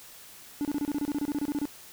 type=tone bursts; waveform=triangle; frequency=290.4 Hz; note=D4; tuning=19 cents flat; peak=-24 dBFS; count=16; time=0.61-1.654 s; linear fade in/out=0 ms; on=39 ms; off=28 ms; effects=white hiss -49 dBFS RMS until 1.92 s